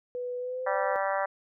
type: tone with pitch glide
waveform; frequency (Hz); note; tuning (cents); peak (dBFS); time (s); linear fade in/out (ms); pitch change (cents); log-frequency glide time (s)
sine; 493.9 to 514; B4 to C5; 0 to -31; -31; 0.15-0.96; 0; +69; 0.38-0.64
type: harmonic tone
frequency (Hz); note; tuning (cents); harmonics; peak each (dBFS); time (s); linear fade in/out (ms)
194.7; G3; -12; 3 / 4 / 5 / 6 / 7 / 8 / 9 / 10; -30 / -32 / -34 / -36 / -37 / -38 / -39 / -40; 0.66-1.26; 10
effects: none